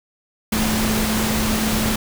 sine tone in noise, 217.7 Hz, A3, 18 cents flat, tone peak -21 dBFS, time 0.52-1.96 s, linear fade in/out 5 ms, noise pink, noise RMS -22 dBFS, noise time 0.52-1.96 s, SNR -2 dB, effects none

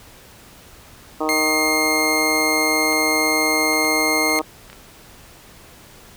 harmonic tone, 155.56 Hz, D#3, in tune, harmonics 2 / 3 / 4 / 5 / 6 / 7 / 8, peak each -24 / -26 / -27 / -28 / -29 / -29 / -30 dBFS, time 1.2-4.42 s, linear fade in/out 10 ms
sawtooth tone, 2122 Hz, C7, 24 cents sharp, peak -15 dBFS, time 1.29-4.39 s, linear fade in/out 0 ms
clicks, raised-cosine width 0.3 ms, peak -23 dBFS, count 8, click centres 2.927 / 3.734 / 3.848 / 4.295 / 4.361 / 4.395 / 4.7 / 4.73 s
effects pink hiss -45 dBFS RMS until 6.16 s

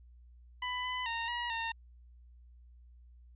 15% pulse tone with pitch steps, 996 / 1003 / 923 / 959 / 914 Hz, B5 / B5 / A#5 / A#5 / A#5, +14 / +26 / -17 / +49 / -34 cents, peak -27 dBFS, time 0.62-1.72 s, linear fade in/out 5 ms, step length 220 ms, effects added 60 Hz sine -54 dBFS peak until 3.35 s + resampled to 8000 Hz

